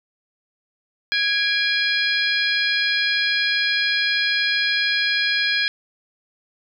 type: harmonic tone with a mistuned harmonic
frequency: 827 Hz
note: G#5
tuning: 8 cents flat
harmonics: 2 / 3 / 4 / 5 / 6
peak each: -22 / -24 / -25 / -26 / -27 dBFS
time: 1.12-5.68 s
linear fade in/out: 0 ms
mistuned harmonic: 3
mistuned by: -67 cents
effects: 9-bit